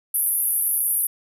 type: band-pass noise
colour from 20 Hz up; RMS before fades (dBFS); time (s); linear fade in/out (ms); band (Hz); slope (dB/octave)
white; -22; 0.14-1.07; 5; 10000 to 13000; 96
effects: none